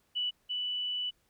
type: tone pair in turn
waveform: sine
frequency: 2960 / 2970 Hz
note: F#7 / F#7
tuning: 0 / +6 cents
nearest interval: unison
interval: 6 cents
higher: second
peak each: -29 / -31 dBFS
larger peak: first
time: 0.15-0.31 / 0.49-1.11 s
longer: second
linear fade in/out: 20 ms
effects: pink hiss -72 dBFS RMS until 1.29 s